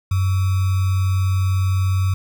sine tone with sample-and-hold, 94.4 Hz, F#2, 35 cents sharp, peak -15 dBFS, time 0.11-2.14 s, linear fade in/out 5 ms, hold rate 1225 Hz, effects none

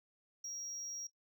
sine tone, 5650 Hz, F8, 19 cents sharp, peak -39 dBFS, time 0.44-1.07 s, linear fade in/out 5 ms, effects noise-tail reverb RT60 0.1 s tail -17 dB re dry + tanh soft clip ceiling -40 dBFS

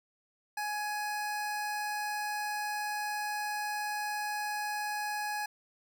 25% pulse tone, 837 Hz, G#5, 13 cents sharp, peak -29 dBFS, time 0.57-5.46 s, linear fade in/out 5 ms, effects none

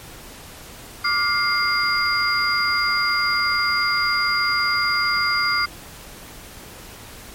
sine tone cluster, 1170 / 1415 / 2105 / 4821 Hz, D6 / F6 / C7 / D8, -7 / +22 / +10 / +45 cents, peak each -23 dBFS, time 1.04-5.66 s, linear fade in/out 10 ms, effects pink hiss -40 dBFS RMS until 7.34 s + MP3 64 kbps

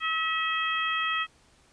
harmonic tone, 644 Hz, E5, 41 cents flat, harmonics 2 / 3 / 4 / 5, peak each -29 / -31 / -32 / -33 dBFS, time 0-1.27 s, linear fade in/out 50 ms, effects pink hiss -61 dBFS RMS until 1.72 s + resampled to 22050 Hz

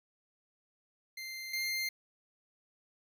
25% pulse tone pair in turn, 2089 / 2101 Hz, C7 / C7, -3 / +7 cents, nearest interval unison, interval 10 cents, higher second, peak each -37 / -29 dBFS, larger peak second, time 1.17-1.53 / 1.53-1.89 s, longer neither, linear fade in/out 5 ms, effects none

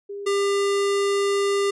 sine / square tone pair in turn, 402.7 / 399.7 Hz, G4 / G4, +47 / +34 cents, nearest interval unison, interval 13 cents, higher first, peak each -30 / -20 dBFS, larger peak second, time 0.09-0.26 / 0.26-1.71 s, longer second, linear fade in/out 10 ms, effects resampled to 24000 Hz

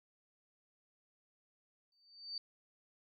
sine tone with exponential growth, 4596 Hz, D8, 38 cents flat, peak -37 dBFS, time 1.92-2.38 s, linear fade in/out 2 ms, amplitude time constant 100 ms, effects none

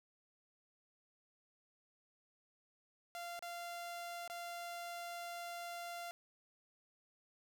sawtooth tone with dropouts, 692 Hz, F5, 16 cents flat, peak -40 dBFS, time 3.15-6.11 s, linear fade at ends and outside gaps 0 ms, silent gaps 3.392-3.425 / 4.277-4.299 s, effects none

